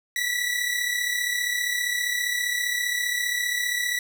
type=tone pair together; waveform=sawtooth; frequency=1942 / 1977.1 Hz; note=B6 / B6; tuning=-30 / +1 cents; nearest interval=unison; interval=31 cents; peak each=-22 / -25 dBFS; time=0.16-3.99 s; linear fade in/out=2 ms; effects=none